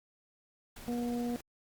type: noise with tremolo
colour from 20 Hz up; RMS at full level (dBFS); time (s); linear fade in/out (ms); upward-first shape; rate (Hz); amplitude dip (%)
pink; -48; 0.76-1.41; 5; triangle; 19; 30
type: harmonic tone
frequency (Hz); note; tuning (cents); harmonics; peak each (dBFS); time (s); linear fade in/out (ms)
240; B3; -49; 1 / 2 / 3; -32 / -40 / -44; 0.88-1.36; 0
effects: Opus 48 kbps